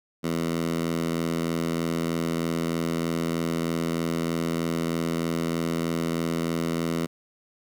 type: tone with high-pass filter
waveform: 10% pulse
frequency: 83.2 Hz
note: E2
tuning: 17 cents sharp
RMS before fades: -27 dBFS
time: 0.23-7.07 s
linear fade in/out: 20 ms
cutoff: 190 Hz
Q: 1.8
effects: none